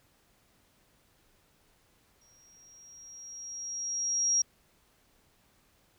sine tone with exponential growth, 5640 Hz, F8, 16 cents sharp, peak -22 dBFS, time 2.21-4.42 s, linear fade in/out 5 ms, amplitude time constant 480 ms, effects pink hiss -67 dBFS RMS until 5.98 s

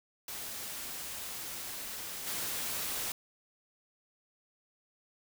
white noise with level steps, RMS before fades -41 / -36 dBFS, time 0.28-3.12 s, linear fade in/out 2 ms, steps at 2.26 s, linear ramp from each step 20 ms, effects none

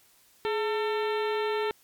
harmonic tone with a mistuned harmonic, 448.3 Hz, A4, 32 cents sharp, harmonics 1 / 2 / 3 / 4 / 5 / 6 / 7 / 8 / 9, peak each -27 / -33 / -37 / -39 / -41 / -43 / -44 / -45 / -46 dBFS, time 0.45-1.71 s, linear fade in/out 0 ms, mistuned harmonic 1, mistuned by -99 cents, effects white hiss -61 dBFS RMS until 1.83 s + MP3 96 kbps

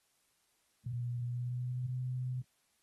sine tone with pitch glide, 121 to 126.8 Hz, B2 to B2, -35 to +46 cents, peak -34 dBFS, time 0.86-2.42 s, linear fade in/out 5 ms, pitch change +81 cents, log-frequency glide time 1.24-1.93 s, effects white hiss -75 dBFS RMS until 2.82 s + AAC 32 kbps

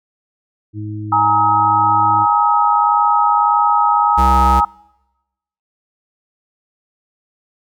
harmonic tone, 106 Hz, G#2, 36 cents sharp, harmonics 1 / 2 / 3, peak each -24 / -35 / -28 dBFS, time 0.73-2.27 s, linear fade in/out 50 ms
sine chord, Ab suspended second, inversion none, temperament equal with one note detuned, 830.6 / 932.3 / 1272.1 Hz, Ab5 / Bb5 / Eb6, 0 / 0 / +38 cents, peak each -15 / -15 / -14 dBFS, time 1.12-4.65 s, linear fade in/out 5 ms
square tone, 65.5 Hz, C2, 2 cents sharp, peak -15 dBFS, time 4.17-4.61 s, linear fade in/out 20 ms
effects noise-tail reverb RT60 1.0 s tail -25 dB re dry

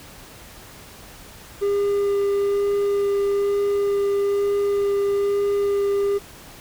triangle tone with vibrato, 402.4 Hz, G4, 45 cents sharp, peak -16 dBFS, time 1.61-6.19 s, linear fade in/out 20 ms, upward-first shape sine, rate 1.1 Hz, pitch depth 8 cents each way, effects pink hiss -43 dBFS RMS until 6.6 s

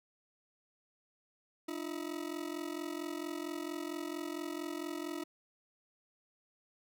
40% pulse ring-modulated tone, 321.2 Hz, E4, 45 cents flat, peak -34 dBFS, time 1.68-5.24 s, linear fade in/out 5 ms, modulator 22.2 Hz, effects none

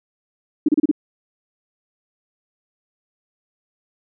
sine tone bursts, 300 Hz, D4, 37 cents sharp, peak -11 dBFS, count 5, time 0.66-0.914 s, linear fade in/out 5 ms, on 26 ms, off 31 ms, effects none

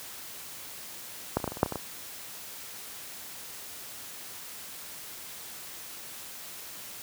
clicks, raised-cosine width 1 ms, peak -10 / -28 / -15 / -16 / -23 / -24 / -6 / -19 / -18 / -18 dBFS, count 10, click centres 1.37 / 1.401 / 1.442 / 1.477 / 1.52 / 1.571 / 1.631 / 1.661 / 1.723 / 1.757 s, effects white hiss -43 dBFS RMS until 7.02 s + high-pass 60 Hz 12 dB/octave

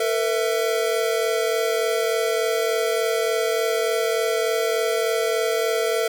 square chord, A suspended second, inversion none, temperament equal with one note detuned, 450.5 / 493.9 / 659.3 Hz, A4 / B4 / E5, +41 / 0 / 0 cents, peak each -23 / -28 / -26 dBFS, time 0-6.08 s, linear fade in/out 5 ms, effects none

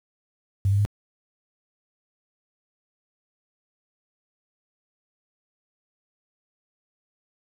sine tone with pitch steps, 97.8 / 100.2 / 102.66 Hz, G2 / G2 / G#2, -4 / +38 / -20 cents, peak -17 dBFS, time 0.65-0.851 s, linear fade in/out 0 ms, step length 67 ms, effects high-pass 60 Hz 12 dB/octave + 8-bit

